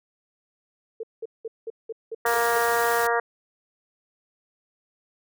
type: tone bursts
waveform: sine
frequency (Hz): 450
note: A4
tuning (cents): +39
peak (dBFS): -29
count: 8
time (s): 1-2.594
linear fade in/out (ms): 5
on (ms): 33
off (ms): 190
type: harmonic tone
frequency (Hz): 234.5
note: A#3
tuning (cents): +11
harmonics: 2 / 3 / 4 / 5 / 6 / 7 / 8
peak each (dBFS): -25 / -27 / -28 / -29 / -30 / -30 / -31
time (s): 2.25-3.2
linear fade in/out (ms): 5
type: noise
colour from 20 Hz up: white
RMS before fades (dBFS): -33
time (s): 2.26-3.07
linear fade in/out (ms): 2
effects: none